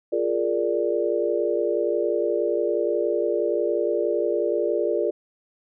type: chord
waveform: sine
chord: Bb dominant seventh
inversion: second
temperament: equal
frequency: 349.2 / 415.3 / 466.2 / 587.3 Hz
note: F4 / Ab4 / Bb4 / D5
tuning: 0 / 0 / 0 / 0 cents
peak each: -26 dBFS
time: 0.12-5.11 s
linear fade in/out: 10 ms
effects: none